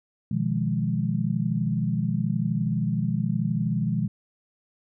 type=chord; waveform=sine; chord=F half-diminished seventh; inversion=second; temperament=equal; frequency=123.47 / 155.56 / 174.61 / 207.7 Hz; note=Cb3 / Eb3 / F3 / Ab3; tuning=0 / 0 / 0 / 0 cents; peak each=-28 dBFS; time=0.31-4.08 s; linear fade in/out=5 ms; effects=none